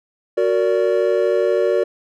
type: chord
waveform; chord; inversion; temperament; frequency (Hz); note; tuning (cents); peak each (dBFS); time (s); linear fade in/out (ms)
triangle; Gb augmented; none; just; 370 / 462.5 / 578.1; Gb4 / Bb4 / D5; 0 / -14 / -27; -17; 0.37-1.84; 10
effects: none